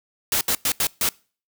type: noise bursts at uneven times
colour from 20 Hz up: white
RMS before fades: -21 dBFS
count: 5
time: 0.32-0.41 / 0.48-0.55 / 0.65-0.72 / 0.8-0.87 / 1.01-1.09 s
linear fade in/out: 2 ms
effects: noise-tail reverb RT60 0.4 s tail -25 dB re dry